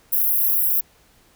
white high-pass noise, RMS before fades -19 dBFS, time 0.12-0.81 s, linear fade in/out 10 ms, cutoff 11000 Hz, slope 96 dB/octave, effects pink hiss -56 dBFS RMS until 1.35 s

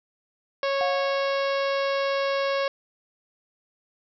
harmonic tone, 551 Hz, C#5, 11 cents flat, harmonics 1 / 2 / 3 / 4 / 5 / 6 / 7 / 8 / 9 / 10, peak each -24 / -30 / -34 / -36 / -38 / -40 / -41 / -42 / -43 / -44 dBFS, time 0.63-2.68 s, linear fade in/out 2 ms
sine tone with exponential decay, 718 Hz, F5, 48 cents sharp, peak -24 dBFS, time 0.81-1.69 s, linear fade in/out 0 ms, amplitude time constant 190 ms
effects none

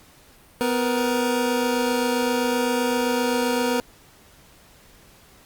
25% pulse tone pair together, 250 / 472.3 Hz, B3 / A#4, +21 / +23 cents, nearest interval major seventh, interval 1102 cents, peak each -19 / -20 dBFS, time 0.61-3.8 s, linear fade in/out 0 ms, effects pink hiss -52 dBFS RMS until 5.45 s + Opus 48 kbps

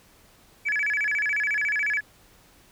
sine tone with vibrato, 1975.5 Hz, B6, in tune, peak -21 dBFS, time 0.65-2.01 s, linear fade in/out 20 ms, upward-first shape square, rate 14 Hz, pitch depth 260 cents each way, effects tanh soft clip ceiling -19 dBFS + pink hiss -56 dBFS RMS until 2.71 s

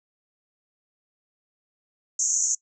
pink band-pass noise, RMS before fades -24 dBFS, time 2.19-2.55 s, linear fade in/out 5 ms, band 6200 to 7100 Hz, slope 96 dB/octave, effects noise-tail reverb RT60 0.1 s tail -21 dB re dry

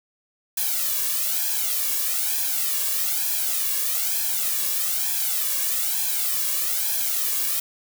blue noise with flanger, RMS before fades -24 dBFS, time 0.57-7.6 s, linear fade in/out 5 ms, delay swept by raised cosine 1.2 to 1.8 ms, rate 1.1 Hz, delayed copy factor +0.9, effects none

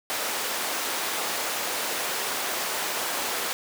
pink high-pass noise, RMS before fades -29 dBFS, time 0.1-3.53 s, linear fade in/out 0 ms, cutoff 510 Hz, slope 12 dB/octave, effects none

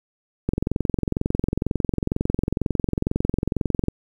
click train, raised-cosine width 3 ms, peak -8 dBFS, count 76, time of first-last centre 0.49-3.884 s, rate 22.1 Hz, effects 8-bit

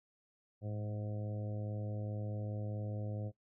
harmonic tone with a mistuned harmonic, 104.7 Hz, G#2, 15 cents sharp, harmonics 1 / 2 / 3 / 4 / 5 / 6 / 7, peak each -38 / -47 / -51 / -54 / -49 / -54 / -58 dBFS, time 0.61-3.32 s, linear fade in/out 50 ms, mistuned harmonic 1, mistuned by +33 cents, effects noise-tail reverb RT60 0.1 s tail -18 dB re dry

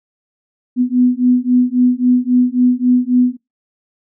sine beating tone pair, 246.9 / 250.6 Hz, B3 / B3, 0 / +25 cents, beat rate 3.7 Hz, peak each -13 dBFS, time 0.76-3.37 s, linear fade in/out 50 ms, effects noise-tail reverb RT60 0.2 s tail -23 dB re dry

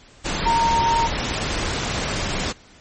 sine tone in noise, 924 Hz, A#5, 16 cents flat, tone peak -16 dBFS, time 0.45-1.08 s, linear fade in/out 20 ms, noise pink, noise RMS -24 dBFS, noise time 0.24-2.53 s, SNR +5 dB, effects pink hiss -49 dBFS RMS until 2.8 s + MP3 32 kbps

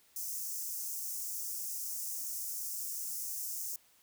white high-pass noise, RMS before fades -39 dBFS, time 0.16-3.76 s, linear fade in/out 2 ms, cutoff 5500 Hz, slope 48 dB/octave, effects white hiss -66 dBFS RMS until 4.02 s

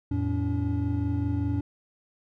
triangle tone cluster, 85.7 / 110.8 / 285.2 Hz, F2 / A2 / C#4, -32 / +13 / +49 cents, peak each -27 dBFS, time 0.11-1.61 s, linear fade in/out 5 ms, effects none

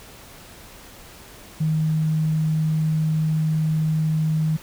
sine tone, 156.8 Hz, D#3, 14 cents sharp, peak -18 dBFS, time 1.6-4.57 s, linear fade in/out 10 ms, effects pink hiss -44 dBFS RMS until 4.62 s

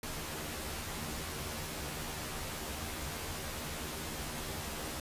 pink noise with comb filter, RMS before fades -40 dBFS, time 0.03-5 s, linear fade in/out 2 ms, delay 13 ms, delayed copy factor +0.8, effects resampled to 32000 Hz

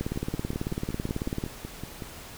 two click trains, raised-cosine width 3 ms, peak -22 / -16 dBFS, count 11 / 27, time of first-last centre 0.16-2.022 / 0.01-1.439 s, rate 5.37 / 18.2 Hz, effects pink hiss -44 dBFS RMS until 2.37 s

